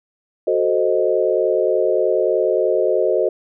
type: chord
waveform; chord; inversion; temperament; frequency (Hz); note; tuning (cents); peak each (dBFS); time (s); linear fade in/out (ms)
sine; F# diminished seventh; none; equal; 370 / 440 / 523.3 / 622.3; F#4 / A4 / C5 / Eb5; 0 / 0 / 0 / 0; -20; 0.47-3.29; 5
effects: none